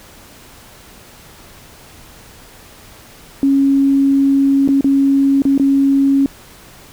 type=tone with dropouts; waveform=sine; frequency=275.1 Hz; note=C#4; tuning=13 cents flat; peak=-9 dBFS; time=3.43-6.26 s; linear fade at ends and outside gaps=1 ms; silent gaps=4.677-4.688 / 4.809-4.844 / 5.42-5.452 / 5.578-5.597 s; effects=pink hiss -41 dBFS RMS until 6.92 s